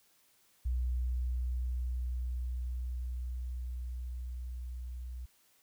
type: tone with level ramp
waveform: sine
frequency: 61.74 Hz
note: B1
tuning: in tune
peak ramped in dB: -29 to -39 dBFS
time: 0.65-5.26 s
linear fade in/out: 10 ms
effects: white hiss -68 dBFS RMS until 5.62 s